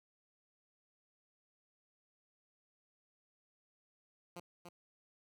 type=tone with echo; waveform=10% pulse; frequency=174.61 Hz; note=F3; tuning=in tune; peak=-37 dBFS; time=4.36-4.4 s; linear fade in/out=5 ms; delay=290 ms; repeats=1; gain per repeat=-5 dB; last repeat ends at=4.69 s; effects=none